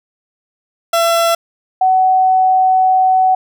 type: tone pair in turn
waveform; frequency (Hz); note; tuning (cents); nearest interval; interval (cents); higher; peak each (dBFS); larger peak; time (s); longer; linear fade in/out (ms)
30% pulse / sine; 673 / 750.4; E5 / F#5; +36 / +24; major second; 188; second; -8; neither; 0.93-1.35 / 1.81-3.35; second; 5
effects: none